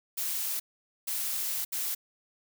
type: noise bursts at uneven times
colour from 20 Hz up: blue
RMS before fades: -32 dBFS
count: 3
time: 0.17-0.6 / 1.07-1.65 / 1.72-1.95 s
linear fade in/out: 10 ms
effects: none